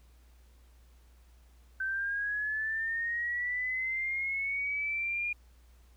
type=linear sweep; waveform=sine; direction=up; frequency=1539 to 2429 Hz; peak=-30 dBFS; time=1.8-5.33 s; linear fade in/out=5 ms; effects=added 60 Hz sine -56 dBFS peak until 5.96 s + pink hiss -68 dBFS RMS until 5.96 s